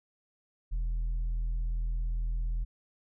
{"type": "tone with tanh clipping", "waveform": "sine", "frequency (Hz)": 41.2, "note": "E1", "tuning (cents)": 0, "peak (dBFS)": -29, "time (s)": [0.71, 2.65], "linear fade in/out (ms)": 20, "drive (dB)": 3, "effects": []}